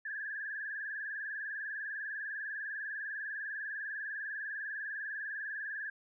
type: tone with vibrato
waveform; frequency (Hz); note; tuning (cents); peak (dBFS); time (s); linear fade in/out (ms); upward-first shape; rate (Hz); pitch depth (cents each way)
sine; 1673; G#6; +12; -37; 0.05-5.9; 5; triangle; 20; 120
effects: none